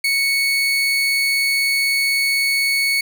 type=tone; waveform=30% pulse; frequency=2216 Hz; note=C#7; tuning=1 cent flat; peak=-13 dBFS; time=0.04-3.01 s; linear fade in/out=5 ms; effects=none